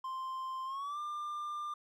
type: tone with pitch glide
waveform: triangle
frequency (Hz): 1046.5 to 1195.2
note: C6 to D6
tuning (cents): 0 to +30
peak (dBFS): -35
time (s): 0.04-1.74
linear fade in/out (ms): 5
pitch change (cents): +230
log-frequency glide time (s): 0.65-0.99
effects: none